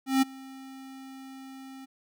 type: tone with ADSR envelope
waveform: square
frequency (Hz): 266.3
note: C4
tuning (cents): +31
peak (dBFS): -19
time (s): 0.06-1.86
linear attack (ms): 160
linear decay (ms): 16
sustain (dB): -24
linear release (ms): 18
effects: none